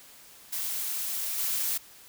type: noise with level steps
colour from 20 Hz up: blue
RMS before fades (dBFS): -32 / -29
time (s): 0.52-1.78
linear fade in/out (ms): 10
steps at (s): 1.38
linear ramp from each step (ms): 10
effects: white hiss -52 dBFS RMS until 2.08 s